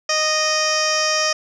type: tone with low-pass filter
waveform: 15% pulse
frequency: 619 Hz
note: D#5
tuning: 9 cents flat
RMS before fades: -19 dBFS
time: 0.09-1.33 s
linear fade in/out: 5 ms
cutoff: 5400 Hz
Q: 6.4
effects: none